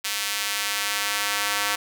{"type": "tone with high-pass filter sweep", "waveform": "square", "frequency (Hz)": 102.7, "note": "G#2", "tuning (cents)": -19, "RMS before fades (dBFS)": -26, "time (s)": [0.04, 1.76], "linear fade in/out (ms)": 10, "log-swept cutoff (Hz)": [2600, 1300], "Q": 0.77, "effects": []}